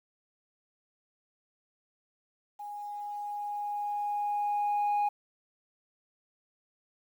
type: tone with level ramp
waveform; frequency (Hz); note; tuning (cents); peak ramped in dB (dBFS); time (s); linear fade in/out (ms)
sine; 825; G#5; -12; -38 to -22; 2.59-5.09; 10
effects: tanh soft clip ceiling -24 dBFS + 10-bit